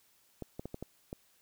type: clicks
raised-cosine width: 2 ms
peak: -26 dBFS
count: 6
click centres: 0.423 / 0.595 / 0.656 / 0.744 / 0.826 / 1.129 s
effects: white hiss -68 dBFS RMS until 1.41 s